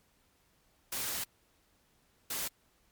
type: noise bursts at uneven times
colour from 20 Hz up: white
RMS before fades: -36 dBFS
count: 2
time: 0.92-1.24 / 2.3-2.48 s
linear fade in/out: 5 ms
effects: pink hiss -70 dBFS RMS until 2.91 s + MP3 96 kbps